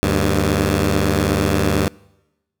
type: tone pair together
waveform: 10% pulse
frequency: 76.02 / 98.5 Hz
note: D#2 / G2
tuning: -40 / +9 cents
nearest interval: major third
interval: 449 cents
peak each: -10 dBFS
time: 0.03-1.88 s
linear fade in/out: 0 ms
effects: noise-tail reverb RT60 1.0 s tail -25 dB re dry